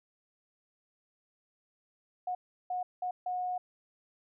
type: tone bursts at uneven times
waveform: sine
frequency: 727 Hz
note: F#5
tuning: 31 cents flat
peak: -31 dBFS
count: 4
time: 2.27-2.35 / 2.7-2.83 / 3.02-3.11 / 3.26-3.58 s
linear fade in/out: 5 ms
effects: none